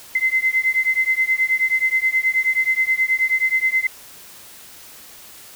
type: beating tone pair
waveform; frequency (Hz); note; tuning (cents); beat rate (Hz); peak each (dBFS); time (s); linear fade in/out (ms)
sine; 2057 / 2066.4; C7 / C7; -30 / -22; 9.4; -19; 0.15-3.87; 5
effects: white hiss -42 dBFS RMS until 5.55 s